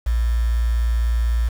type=tone with quantisation; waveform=sine; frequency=58 Hz; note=A#1; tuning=8 cents flat; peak=-16 dBFS; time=0.06-1.49 s; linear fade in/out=10 ms; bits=6; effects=none